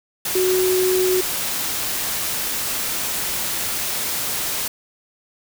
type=tone in noise; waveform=sine; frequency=370 Hz; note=F#4; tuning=in tune; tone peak=-16 dBFS; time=0.35-1.21 s; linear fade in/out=5 ms; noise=white; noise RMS=-24 dBFS; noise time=0.25-4.68 s; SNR=+5 dB; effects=none